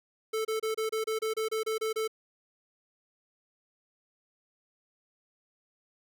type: tone bursts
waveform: square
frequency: 440 Hz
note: A4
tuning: in tune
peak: -29 dBFS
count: 12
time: 0.33-2.078 s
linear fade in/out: 10 ms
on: 120 ms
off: 28 ms
effects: none